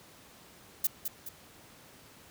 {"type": "noise with echo", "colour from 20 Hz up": "violet", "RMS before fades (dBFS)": -26, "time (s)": [0.84, 0.87], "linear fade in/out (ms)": 5, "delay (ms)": 210, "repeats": 2, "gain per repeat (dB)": -7, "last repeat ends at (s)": 1.29, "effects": ["pink hiss -55 dBFS RMS until 2.3 s", "high-pass 80 Hz 12 dB/octave"]}